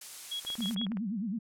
blue noise, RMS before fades -41 dBFS, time 0.01-0.75 s, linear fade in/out 5 ms
sine tone bursts, 3322 Hz, G#7, in tune, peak -33 dBFS, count 4, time 0.31-0.858 s, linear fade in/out 10 ms, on 92 ms, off 60 ms
click train, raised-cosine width 0.5 ms, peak -30 dBFS, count 11, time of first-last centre 0.45-0.971 s, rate 19.2 Hz
sine tone with vibrato, 210 Hz, G#3, 19 cents sharp, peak -31 dBFS, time 0.58-1.39 s, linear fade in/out 10 ms, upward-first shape sine, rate 9.4 Hz, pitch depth 230 cents each way
effects low-pass 10000 Hz 12 dB/octave

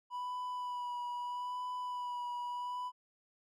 triangle tone with vibrato, 984 Hz, B5, 7 cents flat, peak -35 dBFS, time 0.1-2.92 s, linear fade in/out 50 ms, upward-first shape sine, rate 0.78 Hz, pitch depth 21 cents each way, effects none

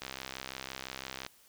click train, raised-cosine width 0.2 ms, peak -21 dBFS, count 83, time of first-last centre 0.02-1.264 s, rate 65.9 Hz, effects white hiss -62 dBFS RMS until 1.48 s

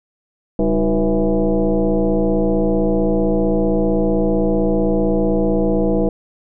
sine tone with frequency modulation, 143.2 Hz, D3, 43 cents flat, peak -13 dBFS, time 0.59-6.09 s, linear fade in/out 2 ms, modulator 171 Hz, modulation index 2.7, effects none

